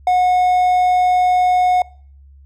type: tone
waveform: triangle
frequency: 728 Hz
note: F#5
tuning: 28 cents flat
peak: -9 dBFS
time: 0.07-1.82 s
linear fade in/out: 2 ms
effects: noise-tail reverb RT60 0.5 s tail -23 dB re dry + added 69 Hz sine -41 dBFS peak until 2.45 s